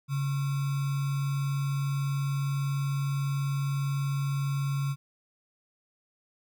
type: tone with sample-and-hold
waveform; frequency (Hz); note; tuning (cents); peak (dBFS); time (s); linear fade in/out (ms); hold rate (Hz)
sine; 139.2; C#3; +8; -26; 0.08-4.96; 50; 1225
effects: none